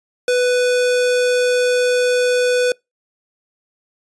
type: tone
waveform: square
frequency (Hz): 495.8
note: B4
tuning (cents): +7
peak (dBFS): -14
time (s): 0.28-2.72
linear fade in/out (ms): 2
effects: noise-tail reverb RT60 0.2 s tail -26 dB re dry + resampled to 22050 Hz